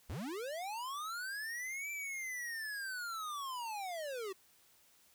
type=linear two-way sweep; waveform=square; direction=up then down; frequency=54.9 to 2349 to 366.2 Hz; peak=-40 dBFS; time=0.09-4.33 s; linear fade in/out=10 ms; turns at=1.91 s; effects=white hiss -67 dBFS RMS until 5.14 s